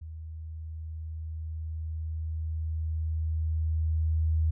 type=tone with level ramp; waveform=sine; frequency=79.5 Hz; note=D#2; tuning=38 cents sharp; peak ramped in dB=-38 to -22 dBFS; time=0.01-4.51 s; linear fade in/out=10 ms; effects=none